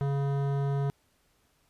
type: tone with hard clipping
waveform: sine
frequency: 139.6 Hz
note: C#3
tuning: 13 cents sharp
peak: -28 dBFS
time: 0.01-0.9 s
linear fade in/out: 0 ms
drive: 15 dB
effects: pink hiss -69 dBFS RMS until 1.69 s + resampled to 32000 Hz